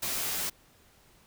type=noise with comb filter; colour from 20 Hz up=white; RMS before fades=-32 dBFS; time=0.02-0.5 s; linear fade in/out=10 ms; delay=14 ms; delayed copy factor=-0.65; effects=pink hiss -61 dBFS RMS until 1.26 s